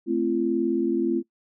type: chord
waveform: sine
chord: F major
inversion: first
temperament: equal with one note detuned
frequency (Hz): 220 / 261.6 / 340.5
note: A3 / C4 / F4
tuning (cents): 0 / 0 / -44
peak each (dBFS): -28 / -26 / -23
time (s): 0.06-1.23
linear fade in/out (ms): 50
effects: noise-tail reverb RT60 0.1 s tail -21 dB re dry